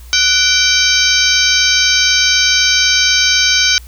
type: harmonic tone with a mistuned harmonic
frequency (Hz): 776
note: G5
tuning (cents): -18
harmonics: 2 / 3 / 4 / 5 / 6 / 7 / 8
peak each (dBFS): -17 / -17 / -17 / -17 / -17 / -17 / -17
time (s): 0.13-3.78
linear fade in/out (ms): 0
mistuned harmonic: 2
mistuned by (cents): -81
effects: added 60 Hz sine -32 dBFS peak until 3.87 s + white hiss -44 dBFS RMS until 3.87 s